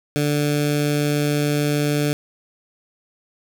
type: tone with notch filter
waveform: 15% pulse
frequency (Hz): 146.83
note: D3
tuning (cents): 0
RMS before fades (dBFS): -20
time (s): 0.16-2.13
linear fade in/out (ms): 0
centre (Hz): 1000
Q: 0.91
effects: none